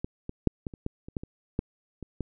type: clicks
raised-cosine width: 3 ms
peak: -18 / -21 / -7 / -19 / -29 / -17 / -28 / -17 / -25 / -13 / -25 / -18 dBFS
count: 12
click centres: 0.045 / 0.294 / 0.473 / 0.668 / 0.738 / 0.864 / 1.085 / 1.168 / 1.235 / 1.591 / 2.027 / 2.207 s
effects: none